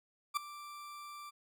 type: tone with ADSR envelope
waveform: 40% pulse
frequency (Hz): 1174.7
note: D6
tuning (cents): 0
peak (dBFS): -27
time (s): 0.34-1.31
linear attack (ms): 29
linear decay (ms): 5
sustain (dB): -18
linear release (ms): 23
effects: none